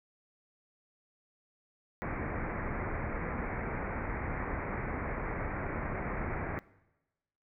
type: low-pass noise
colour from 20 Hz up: pink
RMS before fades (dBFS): -36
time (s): 2.02-6.59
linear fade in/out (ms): 0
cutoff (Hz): 2300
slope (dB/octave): 96
effects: noise-tail reverb RT60 1.0 s tail -20 dB re dry